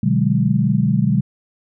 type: chord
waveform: sine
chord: G# half-diminished seventh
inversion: first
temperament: just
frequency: 124.59 / 149.51 / 186.89 / 207.7 Hz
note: B2 / D3 / F#3 / G#3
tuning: +16 / +31 / +18 / 0 cents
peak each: -19 dBFS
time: 0.03-1.21 s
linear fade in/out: 5 ms
effects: none